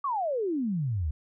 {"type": "exponential sweep", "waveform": "sine", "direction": "down", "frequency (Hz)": [1172, 69.3], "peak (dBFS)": -26, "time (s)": [0.04, 1.11], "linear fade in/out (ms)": 5, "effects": []}